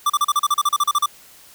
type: tone bursts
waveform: square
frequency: 1174.7 Hz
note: D6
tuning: in tune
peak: -15 dBFS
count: 14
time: 0.06-1.06 s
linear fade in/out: 5 ms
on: 38 ms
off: 36 ms
effects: white hiss -47 dBFS RMS until 1.54 s